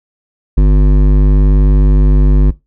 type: tone with hard clipping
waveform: triangle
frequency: 49.63 Hz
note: G1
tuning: 22 cents sharp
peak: -6 dBFS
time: 0.57-2.51 s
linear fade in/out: 10 ms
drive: 17 dB
effects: noise-tail reverb RT60 0.2 s tail -18 dB re dry